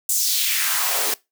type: noise with high-pass filter sweep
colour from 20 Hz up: white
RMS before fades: -21 dBFS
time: 0.09-1.14 s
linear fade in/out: 2 ms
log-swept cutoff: 8000 to 360 Hz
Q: 2
effects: noise-tail reverb RT60 0.2 s tail -21 dB re dry